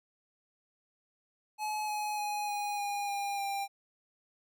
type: tone with pitch steps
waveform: square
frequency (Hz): 852 / 842.2 / 832.5 / 823 / 813.5 / 804.2 / 794.9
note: G#5 / G#5 / G#5 / G#5 / G#5 / G5 / G5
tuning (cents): +44 / +24 / +4 / -16 / -36 / +44 / +24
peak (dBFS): -33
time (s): 1.58-3.68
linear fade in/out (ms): 50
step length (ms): 300
effects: none